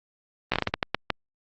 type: slowing click train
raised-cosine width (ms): 0.3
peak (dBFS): -6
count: 10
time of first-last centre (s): 0.52-1.103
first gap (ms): 16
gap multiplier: 1.33
effects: low-pass 5000 Hz 12 dB/octave + Opus 24 kbps